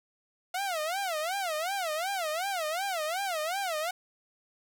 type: tone with vibrato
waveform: sawtooth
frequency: 698.5 Hz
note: F5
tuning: in tune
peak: -26 dBFS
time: 0.54-3.91 s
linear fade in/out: 5 ms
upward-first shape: sine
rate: 2.7 Hz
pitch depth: 240 cents each way
effects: none